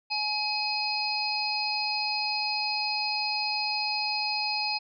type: harmonic tone with a mistuned harmonic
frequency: 845 Hz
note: G#5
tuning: 30 cents sharp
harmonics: 1 / 3 / 5 / 6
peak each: -32 / -32 / -32 / -32 dBFS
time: 0.1-4.79 s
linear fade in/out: 20 ms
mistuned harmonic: 6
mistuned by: -44 cents
effects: none